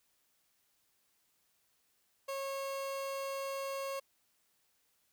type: tone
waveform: 30% pulse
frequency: 546 Hz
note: C#5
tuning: 26 cents flat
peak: -34 dBFS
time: 2.28-4 s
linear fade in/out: 10 ms
effects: white hiss -75 dBFS RMS until 5.12 s